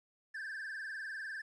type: tone with vibrato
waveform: triangle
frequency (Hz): 1661.2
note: G#6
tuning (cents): 0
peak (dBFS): -38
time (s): 0.34-1.42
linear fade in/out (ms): 10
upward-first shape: sine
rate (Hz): 20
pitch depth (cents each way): 120
effects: resampled to 24000 Hz + 12-bit